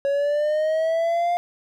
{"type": "linear sweep", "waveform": "triangle", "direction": "up", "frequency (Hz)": [554.4, 705], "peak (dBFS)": -17, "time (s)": [0.05, 1.37], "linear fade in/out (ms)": 0, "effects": []}